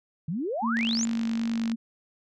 sine exponential sweep, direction up, 146 to 7459 Hz, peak -27 dBFS, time 0.28-1.05 s, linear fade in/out 5 ms
sine tone with vibrato, 228.9 Hz, A#3, 31 cents flat, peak -25 dBFS, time 0.62-1.76 s, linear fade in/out 20 ms, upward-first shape triangle, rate 2.6 Hz, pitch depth 10 cents each way
click train, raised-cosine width 0.2 ms, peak -20 dBFS, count 48, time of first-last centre 0.77-1.718 s, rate 49.6 Hz
effects none

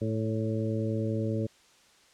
harmonic tone with a mistuned harmonic, 110 Hz, A2, in tune, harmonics 1 / 2 / 3 / 4 / 5, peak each -30 / -33 / -35 / -36 / -37 dBFS, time 0.01-1.47 s, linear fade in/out 10 ms, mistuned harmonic 5, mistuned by +17 cents, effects white hiss -60 dBFS RMS until 2.13 s + low-pass 7000 Hz 12 dB/octave

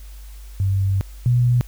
sine tone pair in turn, 97 / 122.21 Hz, G2 / B2, -18 / -18 cents, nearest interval major third, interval 400 cents, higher second, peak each -16 / -13 dBFS, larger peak second, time 0.6-1.01 / 1.26-1.61 s, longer first, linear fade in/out 0 ms, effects added 50 Hz sine -35 dBFS peak until 1.67 s + white hiss -50 dBFS RMS until 1.67 s

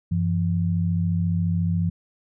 sine tone pair together, 95.02 / 169.3 Hz, F#2 / E3, +47 / +46 cents, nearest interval minor seventh, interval 999 cents, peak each -23 / -22 dBFS, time 0.11-1.9 s, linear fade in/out 10 ms, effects none

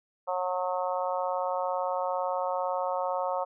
harmonic tone, 182.2 Hz, F#3, 26 cents flat, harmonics 3 / 4 / 5 / 6 / 7, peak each -31 / -33 / -33 / -36 / -39 dBFS, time 0.27-3.45 s, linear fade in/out 20 ms, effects none

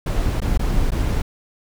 brown noise with dropouts, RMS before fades -19 dBFS, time 0.06-1.22 s, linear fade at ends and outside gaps 5 ms, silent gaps 0.403-0.417 / 0.576-0.593 / 0.906-0.918 s, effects none

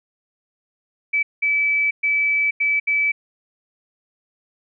sine tone bursts at uneven times, 2303 Hz, D7, 34 cents flat, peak -16 dBFS, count 5, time 1.13-1.23 / 1.42-1.91 / 2.03-2.51 / 2.6-2.8 / 2.87-3.12 s, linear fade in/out 10 ms, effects none

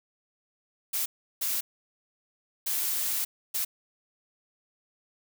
blue noise bursts at uneven times, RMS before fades -29 dBFS, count 4, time 0.93-1.06 / 1.41-1.61 / 2.66-3.25 / 3.54-3.65 s, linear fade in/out 10 ms, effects none

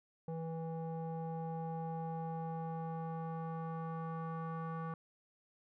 square tone with low-pass filter sweep, 163.2 Hz, E3, 17 cents flat, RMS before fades -41 dBFS, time 0.28-4.94 s, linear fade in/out 2 ms, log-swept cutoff 660 to 1200 Hz, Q 3.7, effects none

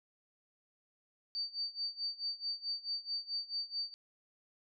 sine tone with tremolo, 4606 Hz, D8, 34 cents flat, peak -33 dBFS, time 1.35-3.94 s, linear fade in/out 0 ms, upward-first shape sine, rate 4.6 Hz, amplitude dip 90%, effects none

